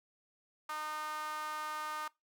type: tone with high-pass filter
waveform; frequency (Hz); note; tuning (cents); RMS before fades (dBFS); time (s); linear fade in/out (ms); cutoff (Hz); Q
sawtooth; 306.1; D#4; -28; -40; 0.69-2.08; 5; 1100; 5.8
effects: noise-tail reverb RT60 0.2 s tail -22 dB re dry